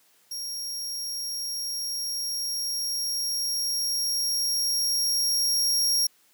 sawtooth tone with level ramp, 5588 Hz, F8, in tune, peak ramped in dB -29 to -18 dBFS, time 0.31-6.07 s, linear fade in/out 5 ms, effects white hiss -62 dBFS RMS until 6.33 s + high-pass 150 Hz 12 dB/octave

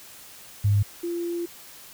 sine tone pair in turn, 102.2 / 343.8 Hz, G#2 / F4, -27 / -27 cents, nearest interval octave + major sixth, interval 2100 cents, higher second, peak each -17 / -26 dBFS, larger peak first, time 0.64-0.83 / 1.03-1.46 s, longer second, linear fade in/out 10 ms, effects white hiss -46 dBFS RMS until 1.93 s

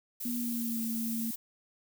violet noise, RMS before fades -38 dBFS, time 0.2-1.36 s, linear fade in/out 10 ms
sine tone with pitch glide, 240 to 227.2 Hz, B3 to A#3, -49 to -44 cents, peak -32 dBFS, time 0.25-1.31 s, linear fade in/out 5 ms, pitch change -95 cents, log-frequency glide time 0.39-0.83 s
effects none

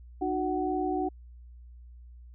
sine tone cluster, 303.7 / 366.6 / 748 Hz, D#4 / F#4 / F#5, -42 / -16 / +19 cents, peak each -31 dBFS, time 0.21-1.09 s, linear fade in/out 10 ms, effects added 60 Hz sine -46 dBFS peak until 2.34 s

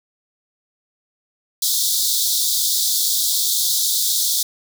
pink high-pass noise, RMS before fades -19 dBFS, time 1.62-4.43 s, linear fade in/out 5 ms, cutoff 3500 Hz, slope 96 dB/octave, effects none

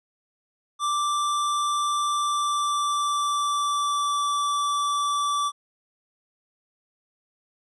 square tone with pitch glide, 1174.7 to 1159.9 Hz, D6 to D6, 0 to -22 cents, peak -23 dBFS, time 0.79-5.52 s, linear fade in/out 50 ms, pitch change -22 cents, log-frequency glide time 2.14-4.24 s, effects resampled to 24000 Hz

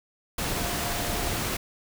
sine tone in noise, 700 Hz, F5, 4 cents sharp, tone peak -37 dBFS, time 0.55-1.39 s, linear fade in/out 5 ms, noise pink, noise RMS -29 dBFS, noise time 0.38-1.57 s, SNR -11 dB, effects none

